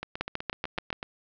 two click trains, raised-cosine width 0.3 ms, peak -13 / -18 dBFS, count 6 / 9, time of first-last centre 0.21-0.928 / 0.03-1.029 s, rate 6.96 / 8.01 Hz, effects low-pass 5000 Hz 12 dB/octave

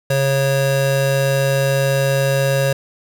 square tone pair together, 136.8 / 547.2 Hz, C#3 / C#5, -23 / -23 cents, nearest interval 2 octaves, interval 2400 cents, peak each -18 dBFS, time 0.1-2.73 s, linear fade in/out 5 ms, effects none

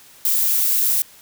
violet noise, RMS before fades -18 dBFS, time 0.25-1.02 s, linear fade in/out 2 ms, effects white hiss -47 dBFS RMS until 1.21 s

